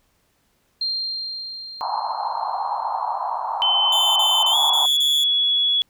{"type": "tone with exponential decay", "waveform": "sine", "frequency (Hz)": 4186, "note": "C8", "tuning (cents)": 0, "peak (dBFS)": -20, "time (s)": [0.81, 3.62], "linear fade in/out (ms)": 5, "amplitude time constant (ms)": 610}
{"type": "band-pass noise", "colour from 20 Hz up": "pink", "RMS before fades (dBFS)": -25, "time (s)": [1.81, 4.86], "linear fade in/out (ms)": 0, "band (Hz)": [800, 1000], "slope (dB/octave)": 48}
{"type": "tone with pitch glide", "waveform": "sine", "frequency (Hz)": [3061, 3377], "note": ["G7", "G#7"], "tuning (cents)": [-42, 28], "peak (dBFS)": -16, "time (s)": [3.62, 5.82], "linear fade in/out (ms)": 0, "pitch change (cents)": 170, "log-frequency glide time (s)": [4.51, 4.56]}
{"type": "tone bursts", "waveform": "sawtooth", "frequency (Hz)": 3520, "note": "A7", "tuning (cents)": 0, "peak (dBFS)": -21, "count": 5, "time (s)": [3.92, 5.24], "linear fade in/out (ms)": 5, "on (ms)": 240, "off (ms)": 30}
{"effects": ["pink hiss -65 dBFS RMS until 5.89 s"]}